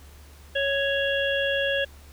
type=harmonic tone; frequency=554.4 Hz; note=C#5; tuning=in tune; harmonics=1 / 3 / 5 / 6; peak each=-25 / -27 / -31 / -31 dBFS; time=0.55-1.85 s; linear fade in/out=10 ms; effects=added 72 Hz sine -46 dBFS peak until 2.12 s + pink hiss -53 dBFS RMS until 2.12 s